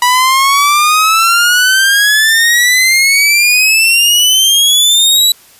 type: exponential sweep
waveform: sawtooth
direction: up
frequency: 975 to 3951 Hz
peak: -3 dBFS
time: 0.02-5.32 s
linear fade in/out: 2 ms
effects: white hiss -42 dBFS RMS until 5.59 s + resampled to 32000 Hz